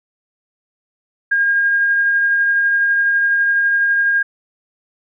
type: tone with tremolo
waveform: sine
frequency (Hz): 1619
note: G#6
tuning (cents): -45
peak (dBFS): -11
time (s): 1.31-4.23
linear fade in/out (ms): 10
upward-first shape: triangle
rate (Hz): 12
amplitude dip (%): 25
effects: none